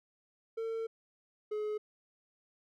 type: tone pair in turn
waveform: triangle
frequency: 451.5 / 423.9 Hz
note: A4 / G#4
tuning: +45 / +35 cents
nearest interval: minor second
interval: 110 cents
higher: first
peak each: -32 / -31 dBFS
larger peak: second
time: 0.57-0.87 / 1.51-1.78 s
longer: first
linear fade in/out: 10 ms
effects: none